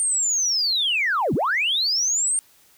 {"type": "linear two-way sweep", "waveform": "sine", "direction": "down then up", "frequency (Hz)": [8870, 110, 8870], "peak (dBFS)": -18, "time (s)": [0, 2.39], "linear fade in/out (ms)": 0, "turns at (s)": 1.34, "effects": ["tanh soft clip ceiling -14 dBFS", "white hiss -56 dBFS RMS until 2.77 s"]}